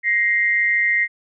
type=tone pair together; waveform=sine; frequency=1886 / 2093 Hz; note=A#6 / C7; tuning=+20 / 0 cents; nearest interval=major second; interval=180 cents; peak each=-18 / -18 dBFS; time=0.03-1.08 s; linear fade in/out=50 ms; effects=none